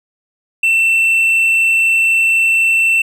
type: tone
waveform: triangle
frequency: 2684 Hz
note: E7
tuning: 31 cents sharp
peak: -8 dBFS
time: 0.63-3.02 s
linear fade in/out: 5 ms
effects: none